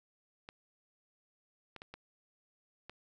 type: clicks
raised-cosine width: 0.3 ms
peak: -30 dBFS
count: 5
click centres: 0.489 / 1.763 / 1.819 / 1.94 / 2.896 s
effects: none